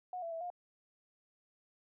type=tone with pitch steps; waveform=sine; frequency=728 / 670 / 657 / 710 Hz; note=F#5 / E5 / E5 / F5; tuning=-28 / +28 / -6 / +28 cents; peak=-38 dBFS; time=0.13-0.502 s; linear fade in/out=2 ms; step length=93 ms; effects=none